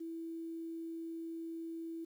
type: tone with quantisation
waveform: sine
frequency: 329.6 Hz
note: E4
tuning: in tune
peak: -40 dBFS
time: 0-2.05 s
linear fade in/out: 10 ms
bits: 11
effects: none